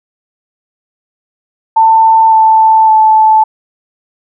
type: tone with pitch steps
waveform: sine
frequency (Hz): 892 / 882.3 / 872.6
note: A5 / A5 / A5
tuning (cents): +23 / +5 / -15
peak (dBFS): -3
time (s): 1.76-3.44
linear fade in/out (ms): 10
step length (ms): 560
effects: none